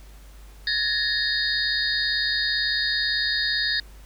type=tone cluster; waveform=sine; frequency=1702 / 1840 / 3728 / 4327 / 4831 Hz; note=G#6 / A#6 / A#7 / C#8 / D8; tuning=+42 / -23 / -1 / -43 / +48 cents; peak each=-28 dBFS; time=0.67-3.8 s; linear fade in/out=2 ms; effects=added 50 Hz sine -43 dBFS peak until 4.05 s + pink hiss -53 dBFS RMS until 4.05 s